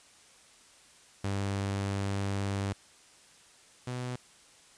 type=tone pair in turn; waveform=sawtooth; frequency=99 / 124.73 Hz; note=G2 / B2; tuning=+18 / +18 cents; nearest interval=major third; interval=400 cents; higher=second; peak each=-26 / -30 dBFS; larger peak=first; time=1.24-2.73 / 3.87-4.16 s; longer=first; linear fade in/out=5 ms; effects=white hiss -58 dBFS RMS until 4.77 s + resampled to 22050 Hz